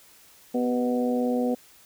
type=harmonic tone with a mistuned harmonic; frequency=123.47 Hz; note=B2; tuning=in tune; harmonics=2 / 3 / 4 / 5 / 6; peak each=-24 / -36 / -27 / -36 / -34 dBFS; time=0.54-1.55 s; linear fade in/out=10 ms; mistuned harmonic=3; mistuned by=+62 cents; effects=white hiss -54 dBFS RMS until 1.85 s